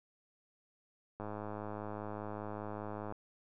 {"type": "click train", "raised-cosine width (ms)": 1, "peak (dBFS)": -28, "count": 203, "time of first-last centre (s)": [1.2, 3.124], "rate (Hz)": 105, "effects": []}